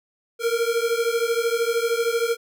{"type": "beating tone pair", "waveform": "square", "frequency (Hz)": [458.8, 471.8], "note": ["A#4", "A#4"], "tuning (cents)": [-28, 21], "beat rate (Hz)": 13, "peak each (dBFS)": -24, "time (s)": [0.39, 2.37], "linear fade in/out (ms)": 50, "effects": []}